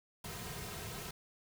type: noise with comb filter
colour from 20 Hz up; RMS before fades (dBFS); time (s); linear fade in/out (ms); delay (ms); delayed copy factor
pink; -44; 0.24-1.11; 5; 3.5; -0.75
effects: none